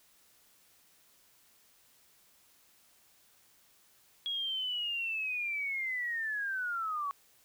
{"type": "linear sweep", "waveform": "sine", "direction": "down", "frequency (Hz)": [3322, 1108.7], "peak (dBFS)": -32, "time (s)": [4.26, 7.11], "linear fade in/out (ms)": 0, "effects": ["white hiss -65 dBFS RMS until 7.44 s"]}